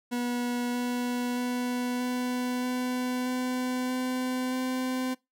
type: tone with pitch steps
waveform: 40% pulse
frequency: 243.3 / 245.1 / 247 / 248.8 / 250.7 / 252.6 / 254.5 / 256.4 Hz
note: B3 / B3 / B3 / B3 / B3 / B3 / C4 / C4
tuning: -26 / -13 / 0 / +13 / +26 / +39 / -48 / -35 cents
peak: -27 dBFS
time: 0.11-5.15 s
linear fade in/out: 20 ms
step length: 630 ms
effects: noise-tail reverb RT60 0.2 s tail -22 dB re dry